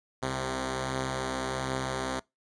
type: tone pair together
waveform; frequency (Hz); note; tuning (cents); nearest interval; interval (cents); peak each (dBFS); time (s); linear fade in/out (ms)
5% pulse; 66.07 / 130.81; C2 / C3; +17 / 0; octave; 1183; -25 / -20; 0.22-2.2; 10
effects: noise-tail reverb RT60 0.2 s tail -24 dB re dry + resampled to 22050 Hz